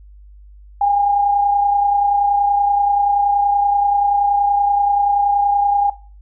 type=tone pair together; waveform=sine; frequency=809.5 / 840 Hz; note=G#5 / G#5; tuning=-45 / +19 cents; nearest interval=minor second; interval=64 cents; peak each=-12 / -24 dBFS; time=0.81-5.9 s; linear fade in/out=5 ms; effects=noise-tail reverb RT60 0.4 s tail -19 dB re dry + added 50 Hz sine -39 dBFS peak until 6.21 s